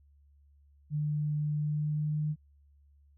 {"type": "tone with pitch glide", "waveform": "sine", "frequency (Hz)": [149.6, 151.69], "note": ["D3", "D#3"], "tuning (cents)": [32, -44], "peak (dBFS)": -28, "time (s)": [0.9, 2.36], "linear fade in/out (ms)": 50, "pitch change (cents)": 24, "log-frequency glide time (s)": [1.54, 2.25], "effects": ["added 71 Hz sine -59 dBFS peak until 3.17 s"]}